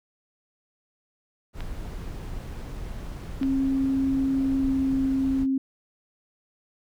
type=noise; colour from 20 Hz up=brown; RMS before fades=-35 dBFS; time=1.53-5.47 s; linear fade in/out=50 ms
type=clicks; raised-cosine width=0.3 ms; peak=-22 / -21 dBFS; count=2; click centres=1.606 / 3.431 s
type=tone with pitch glide; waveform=sine; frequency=268.7 to 267.2 Hz; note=C4 to C4; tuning=+46 to +36 cents; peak=-21 dBFS; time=3.41-5.58 s; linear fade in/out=5 ms; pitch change=-10 cents; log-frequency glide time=4.59-4.72 s
effects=none